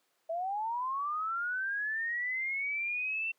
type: linear sweep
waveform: sine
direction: up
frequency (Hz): 643 to 2700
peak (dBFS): -31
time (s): 0.29-3.32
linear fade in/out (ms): 10
effects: pink hiss -74 dBFS RMS until 3.38 s + high-pass 400 Hz 12 dB/octave